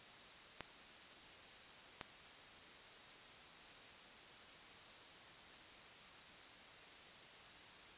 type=clicks; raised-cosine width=0.3 ms; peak=-28 dBFS; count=2; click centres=0.607 / 2.012 s; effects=white hiss -57 dBFS RMS until 7.97 s + resampled to 8000 Hz